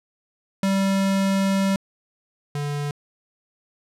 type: tone pair in turn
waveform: square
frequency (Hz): 194.5 / 145.2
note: G3 / D3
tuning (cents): -13 / -19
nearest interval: perfect fourth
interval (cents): 506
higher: first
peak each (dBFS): -19 / -25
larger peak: first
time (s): 0.63-1.76 / 2.55-2.91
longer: first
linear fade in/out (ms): 2
effects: low-pass 11000 Hz 12 dB/octave